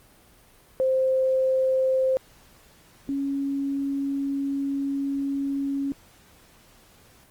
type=tone pair in turn; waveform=sine; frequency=523.3 / 277.2 Hz; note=C5 / C#4; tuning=0 / 0 cents; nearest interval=major seventh; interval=1100 cents; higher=first; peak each=-19 / -24 dBFS; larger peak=first; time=0.8-2.17 / 3.09-5.92 s; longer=second; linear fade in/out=0 ms; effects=pink hiss -55 dBFS RMS until 7.3 s + Opus 32 kbps

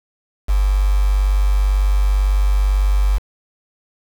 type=tone with quantisation; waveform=sine; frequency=49 Hz; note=G1; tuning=in tune; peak=-12 dBFS; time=0.48-3.19 s; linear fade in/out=20 ms; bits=5; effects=none

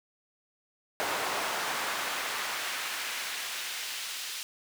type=noise with high-pass filter sweep; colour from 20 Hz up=brown; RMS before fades=-34 dBFS; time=1-4.43 s; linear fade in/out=0 ms; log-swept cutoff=770 to 3400 Hz; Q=0.82; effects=none

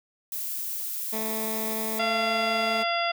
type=noise; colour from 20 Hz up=violet; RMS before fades=-32 dBFS; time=0.32-1.99 s; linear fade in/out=2 ms
type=tone; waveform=15% pulse; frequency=220 Hz; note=A3; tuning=in tune; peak=-24 dBFS; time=1.12-2.84 s; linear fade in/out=20 ms
type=harmonic tone; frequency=685 Hz; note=F5; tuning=34 cents flat; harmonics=1 / 2 / 3 / 4 / 5 / 7; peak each=-27 / -30 / -32 / -33 / -34 / -35 dBFS; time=1.99-3.12 s; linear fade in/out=10 ms
effects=none

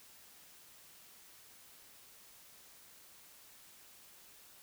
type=silence; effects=white hiss -59 dBFS RMS until 4.62 s

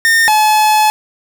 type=tone pair in turn; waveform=45% pulse; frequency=1823 / 856.9 Hz; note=A#6 / A5; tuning=-39 / -46 cents; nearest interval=octave + minor second; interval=1307 cents; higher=first; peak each=-8 dBFS; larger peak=neither; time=0.05-0.28 / 0.28-0.9 s; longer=second; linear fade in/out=0 ms; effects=none

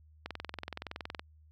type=click train; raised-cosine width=0.3 ms; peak=-22 dBFS; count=21; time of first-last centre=0.26-1.195 s; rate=21.4 Hz; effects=added 77 Hz sine -57 dBFS peak until 1.51 s

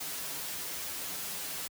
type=noise with comb filter; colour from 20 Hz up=white; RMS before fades=-38 dBFS; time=0-1.68 s; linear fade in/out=10 ms; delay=8.6 ms; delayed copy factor=-0.95; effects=high-pass 60 Hz 12 dB/octave

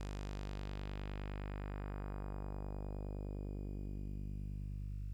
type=tone with low-pass filter sweep; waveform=sawtooth; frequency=49.72 Hz; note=G1; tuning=25 cents sharp; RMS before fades=-43 dBFS; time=0-5.13 s; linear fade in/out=0 ms; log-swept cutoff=7800 to 110 Hz; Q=1.2; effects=12-bit

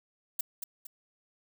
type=noise with echo; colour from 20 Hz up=violet; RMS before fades=-30 dBFS; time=0.39-0.41 s; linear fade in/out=5 ms; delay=230 ms; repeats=2; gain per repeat=-7 dB; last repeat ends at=0.87 s; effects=none

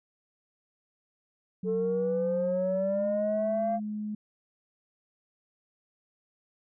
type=tone with pitch glide; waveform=sine; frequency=185 to 211.3 Hz; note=F#3 to G#3; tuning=0 to +30 cents; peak=-31 dBFS; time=1.63-4.15 s; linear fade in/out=5 ms; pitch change=+230 cents; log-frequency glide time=2.75-3.06 s
type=linear sweep; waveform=sine; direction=up; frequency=436.2 to 694 Hz; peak=-25 dBFS; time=1.64-3.8 s; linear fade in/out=50 ms
effects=tanh soft clip ceiling -20 dBFS

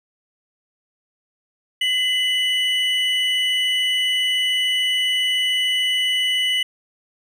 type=tone pair together; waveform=triangle; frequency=2033 / 2960 Hz; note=B6 / F#7; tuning=+50 / 0 cents; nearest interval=perfect fifth; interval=650 cents; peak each=-22 / -17 dBFS; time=1.81-6.63 s; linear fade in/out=5 ms; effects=none

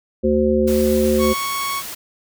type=harmonic tone; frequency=74.4 Hz; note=D2; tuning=23 cents sharp; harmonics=1 / 3 / 5 / 7; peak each=-25 / -18 / -18 / -19 dBFS; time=0.23-1.34 s; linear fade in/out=20 ms
type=noise; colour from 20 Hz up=white; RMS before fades=-31 dBFS; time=0.67-1.95 s; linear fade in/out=10 ms
type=tone; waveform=sawtooth; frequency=1108.7 Hz; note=C#6; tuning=in tune; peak=-18 dBFS; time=1.18-1.83 s; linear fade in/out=50 ms
effects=none

